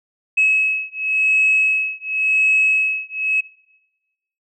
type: beating tone pair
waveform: sine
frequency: 2572 / 2572.92 Hz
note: E7 / E7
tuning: -43 / -43 cents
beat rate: 0.92 Hz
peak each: -17 dBFS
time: 0.37-3.41 s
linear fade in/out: 10 ms
effects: noise-tail reverb RT60 1.0 s tail -21 dB re dry + tanh soft clip ceiling -7 dBFS